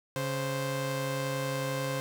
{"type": "tone pair together", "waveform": "sawtooth", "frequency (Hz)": [138.59, 523.2], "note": ["C#3", "C5"], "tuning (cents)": [0, 0], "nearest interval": "octave + major seventh", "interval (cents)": 2300, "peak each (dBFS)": [-29, -29], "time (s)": [0.16, 2], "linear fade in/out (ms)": 0, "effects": []}